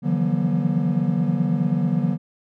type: tone cluster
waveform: triangle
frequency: 145.7 / 164.5 / 173.8 / 189.6 / 238.8 Hz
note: D3 / E3 / F3 / F#3 / A#3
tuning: -13 / -3 / -8 / +43 / +42 cents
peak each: -23 dBFS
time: 0.02-2.18 s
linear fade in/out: 50 ms
effects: none